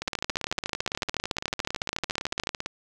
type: two click trains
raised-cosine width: 0.2 ms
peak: -9 / -13 dBFS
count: 34 / 48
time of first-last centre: 0.08-2.471 / 0.02-2.66 s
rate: 13.8 / 17.8 Hz
effects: none